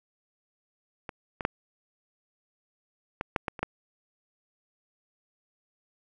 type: clicks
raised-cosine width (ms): 0.5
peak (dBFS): -21 / -18 / -8 / -15 / -10 / -14 / -24 / -12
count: 8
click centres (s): 1.092 / 1.408 / 1.451 / 3.211 / 3.362 / 3.482 / 3.592 / 3.63
effects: none